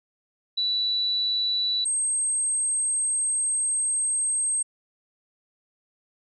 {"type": "tone pair in turn", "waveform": "sine", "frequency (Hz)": [3951, 8388], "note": ["B7", "C9"], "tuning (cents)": [0, 3], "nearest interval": "octave + minor second", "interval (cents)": 1303, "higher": "second", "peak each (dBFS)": -22, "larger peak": "neither", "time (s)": [[0.57, 1.85], [1.85, 4.63]], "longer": "second", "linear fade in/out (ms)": 10, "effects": []}